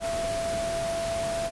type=tone in noise; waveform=sine; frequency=669 Hz; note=E5; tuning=25 cents sharp; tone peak=-27 dBFS; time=0-1.51 s; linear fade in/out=50 ms; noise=pink; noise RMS=-35 dBFS; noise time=0-1.51 s; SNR=+5 dB; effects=resampled to 24000 Hz